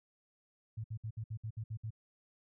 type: tone bursts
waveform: sine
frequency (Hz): 110.2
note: A2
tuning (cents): +3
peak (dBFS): -37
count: 9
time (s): 0.77-1.906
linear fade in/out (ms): 10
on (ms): 72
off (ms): 61
effects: none